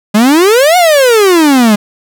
45% pulse exponential two-way sweep, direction up then down, 201.6 to 740 to 201.6 Hz, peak -4 dBFS, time 0.14-1.76 s, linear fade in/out 10 ms, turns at 0.77 s, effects none

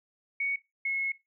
sine tone pair in turn, 2229 / 2178 Hz, C#7 / C#7, +9 / -31 cents, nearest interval unison, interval 40 cents, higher first, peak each -27 dBFS, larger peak neither, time 0.4-0.56 / 0.85-1.12 s, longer second, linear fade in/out 5 ms, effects noise-tail reverb RT60 0.2 s tail -17 dB re dry

